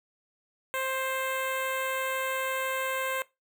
10% pulse tone with notch filter, 526 Hz, C5, 9 cents sharp, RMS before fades -31 dBFS, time 0.74-3.22 s, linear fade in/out 0 ms, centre 5000 Hz, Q 0.82, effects noise-tail reverb RT60 0.2 s tail -19 dB re dry

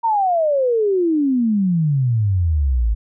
sine exponential sweep, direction down, 942 to 51.91 Hz, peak -14 dBFS, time 0.03-2.95 s, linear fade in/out 20 ms, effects none

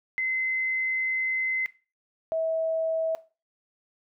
sine tone pair in turn, 2055 / 647.3 Hz, C7 / E5, -32 / -32 cents, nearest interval octave + minor sixth, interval 2000 cents, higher first, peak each -24 dBFS, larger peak neither, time 0.18-1.66 / 2.32-3.15 s, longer first, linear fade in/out 0 ms, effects noise-tail reverb RT60 0.3 s tail -17 dB re dry

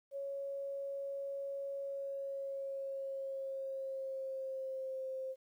sine tone with pitch glide, 554.4 to 526 Hz, C#5 to C5, 0 to +9 cents, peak -38 dBFS, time 0.11-5.36 s, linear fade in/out 50 ms, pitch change -91 cents, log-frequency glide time 1.81-5.05 s, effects 12-bit

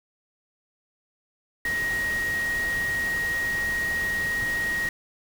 sine tone in noise, 1883 Hz, A#6, 17 cents sharp, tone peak -24 dBFS, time 1.65-4.89 s, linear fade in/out 2 ms, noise pink, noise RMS -36 dBFS, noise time 1.65-4.89 s, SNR +9 dB, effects none

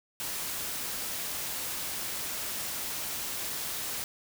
white noise, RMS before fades -35 dBFS, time 0.2-4.04 s, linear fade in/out 0 ms, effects none

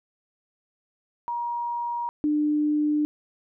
sine tone pair in turn, 950 / 299.2 Hz, A#5 / D4, +33 / +32 cents, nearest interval octave + minor sixth, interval 2001 cents, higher first, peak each -26 / -20 dBFS, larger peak second, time 1.28-2.09 / 2.24-3.05 s, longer neither, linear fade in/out 0 ms, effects none

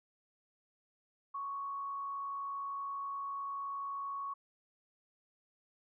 sine tone with frequency modulation, 1112 Hz, C#6, 5 cents sharp, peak -37 dBFS, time 1.34-4.34 s, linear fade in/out 10 ms, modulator 60.7 Hz, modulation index 0.28, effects none

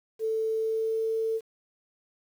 sine tone with pitch glide, 442.5 to 446.6 Hz, A4 to A4, +10 to +26 cents, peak -25 dBFS, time 0.19-1.41 s, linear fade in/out 50 ms, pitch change +16 cents, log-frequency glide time 0.49-1.14 s, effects 9-bit

